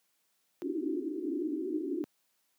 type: band-pass noise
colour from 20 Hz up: pink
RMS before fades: -34 dBFS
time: 0.62-2.04 s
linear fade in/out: 0 ms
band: 270 to 380 Hz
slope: 96 dB/octave
effects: white hiss -75 dBFS RMS until 2.58 s + high-pass 150 Hz 12 dB/octave